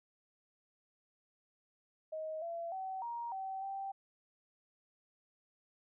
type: tone with pitch steps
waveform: sine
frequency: 629 / 676 / 761 / 941 / 768 / 781 Hz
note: D#5 / E5 / F#5 / A#5 / G5 / G5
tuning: +19 / +43 / +48 / +16 / -36 / -7 cents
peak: -38 dBFS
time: 2.12-3.92 s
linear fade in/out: 10 ms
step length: 300 ms
effects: none